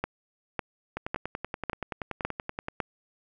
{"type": "two click trains", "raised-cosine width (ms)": 0.5, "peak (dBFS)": [-13, -17], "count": [6, 19], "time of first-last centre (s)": [[0.04, 2.802], [0.97, 2.684]], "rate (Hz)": [1.81, 10.5], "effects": []}